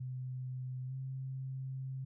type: tone with pitch glide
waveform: sine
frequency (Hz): 128.1 to 132.23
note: C3 to C3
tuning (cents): -36 to +19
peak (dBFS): -38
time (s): 0-2.05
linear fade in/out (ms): 10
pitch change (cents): +55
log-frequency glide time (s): 0.87-0.93
effects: none

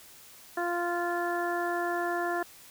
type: harmonic tone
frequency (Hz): 347.8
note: F4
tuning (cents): -7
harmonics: 1 / 2 / 3 / 4 / 5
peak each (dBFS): -32 / -32 / -37 / -37 / -36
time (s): 0.57-2.43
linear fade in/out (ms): 5
effects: white hiss -52 dBFS RMS until 2.7 s

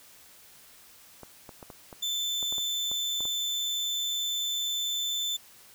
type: clicks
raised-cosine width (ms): 1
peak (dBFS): -29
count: 11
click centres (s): 1.233 / 1.492 / 1.628 / 1.702 / 1.928 / 2.428 / 2.525 / 2.582 / 2.915 / 3.206 / 3.254
type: tone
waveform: 35% pulse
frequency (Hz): 3531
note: A7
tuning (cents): +5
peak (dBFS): -26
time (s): 2.02-5.37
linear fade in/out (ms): 10
effects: white hiss -54 dBFS RMS until 5.74 s

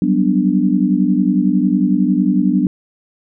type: chord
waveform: sine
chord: G major seventh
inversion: third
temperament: equal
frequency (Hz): 185 / 196 / 246.9 / 293.7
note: F#3 / G3 / B3 / D4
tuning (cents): 0 / 0 / 0 / 0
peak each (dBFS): -17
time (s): 0.02-2.67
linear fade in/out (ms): 2
effects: none

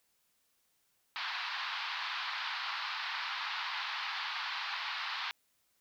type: band-pass noise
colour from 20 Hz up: pink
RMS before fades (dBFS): -38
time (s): 1.16-5.31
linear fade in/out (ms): 0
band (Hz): 880 to 4600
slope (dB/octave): 48
effects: white hiss -75 dBFS RMS until 5.8 s

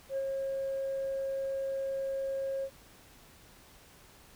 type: tone with ADSR envelope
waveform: sine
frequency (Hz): 541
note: C#5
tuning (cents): -42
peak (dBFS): -27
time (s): 0.09-2.7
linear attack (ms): 80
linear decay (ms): 46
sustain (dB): -3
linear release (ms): 68
effects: tanh soft clip ceiling -28 dBFS + pink hiss -57 dBFS RMS until 4.35 s

